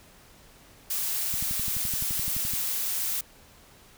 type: noise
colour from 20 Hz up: blue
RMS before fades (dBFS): -29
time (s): 0.9-3.21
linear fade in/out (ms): 5
type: click train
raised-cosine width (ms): 5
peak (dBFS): -25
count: 15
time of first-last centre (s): 1.34-2.537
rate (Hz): 11.7
effects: pink hiss -54 dBFS RMS until 3.97 s